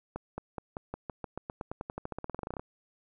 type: accelerating click train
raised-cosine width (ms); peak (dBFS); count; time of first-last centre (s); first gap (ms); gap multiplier
1; -22; 27; 0.16-2.595; 220; 0.92
effects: none